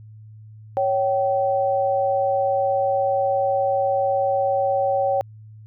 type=tone pair together; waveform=sine; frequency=554 / 770.5 Hz; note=C#5 / G5; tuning=-1 / -30 cents; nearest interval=tritone; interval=571 cents; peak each=-20 / -21 dBFS; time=0.77-5.21 s; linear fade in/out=0 ms; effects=added 108 Hz sine -40 dBFS peak until 5.66 s